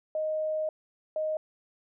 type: tone pair in turn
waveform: sine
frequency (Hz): 622.3 / 622.3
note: D#5 / D#5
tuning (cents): 0 / 0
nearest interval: unison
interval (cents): 0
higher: neither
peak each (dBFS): -27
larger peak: neither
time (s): 0.15-0.69 / 1.16-1.37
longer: first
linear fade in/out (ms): 2
effects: none